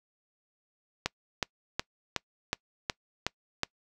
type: click train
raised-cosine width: 0.2 ms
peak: -10 dBFS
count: 8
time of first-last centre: 1.06-3.634 s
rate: 2.72 Hz
effects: noise-tail reverb RT60 0.1 s tail -25 dB re dry